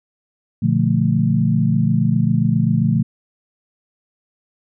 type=chord; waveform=sine; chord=Bb major seventh; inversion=none; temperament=equal with one note detuned; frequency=119.61 / 146.83 / 174.61 / 220 Hz; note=Bb2 / D3 / F3 / A3; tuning=+45 / 0 / 0 / 0 cents; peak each=-19 dBFS; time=0.62-3.03 s; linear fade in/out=10 ms; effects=none